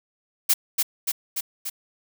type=noise with echo; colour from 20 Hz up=blue; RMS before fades=-18 dBFS; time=0.49-0.54 s; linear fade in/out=10 ms; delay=290 ms; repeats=4; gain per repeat=-3 dB; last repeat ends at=1.7 s; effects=none